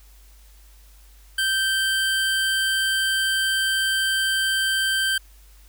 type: tone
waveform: 25% pulse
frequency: 1561 Hz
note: G6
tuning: 8 cents flat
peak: -16 dBFS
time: 1.38-5.18 s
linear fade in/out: 5 ms
effects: added 50 Hz sine -47 dBFS peak until 5.68 s + white hiss -56 dBFS RMS until 5.68 s